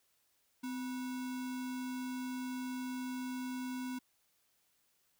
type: tone with sample-and-hold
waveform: sine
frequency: 255.4 Hz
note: C4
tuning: 42 cents flat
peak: -37 dBFS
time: 0.63-3.99 s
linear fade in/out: 10 ms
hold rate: 1225 Hz
effects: white hiss -75 dBFS RMS until 5.19 s